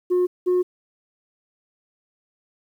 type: tone pair in turn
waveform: sine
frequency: 360 / 361.6 Hz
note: F#4 / F#4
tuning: -47 / -40 cents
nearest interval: unison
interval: 7 cents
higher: second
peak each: -14 dBFS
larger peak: neither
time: 0.1-0.27 / 0.46-0.63 s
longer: neither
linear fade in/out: 20 ms
effects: tanh soft clip ceiling -15 dBFS + 9-bit